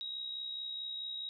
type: tone with amplitude modulation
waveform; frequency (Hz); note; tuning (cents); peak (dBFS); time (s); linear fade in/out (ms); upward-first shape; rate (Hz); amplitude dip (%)
sine; 3809; A#7; +37; -36; 0.01-1.29; 0; sine; 64.6; 45
effects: none